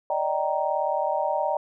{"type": "chord", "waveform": "sine", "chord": "Eb major seventh", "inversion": "third", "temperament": "just", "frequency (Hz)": [583.4, 622.3, 777.8, 933.4], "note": ["D5", "Eb5", "G5", "Bb5"], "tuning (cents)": [-12, 0, -14, 2], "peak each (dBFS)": -28, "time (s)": [0.1, 1.57], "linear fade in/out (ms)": 2, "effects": []}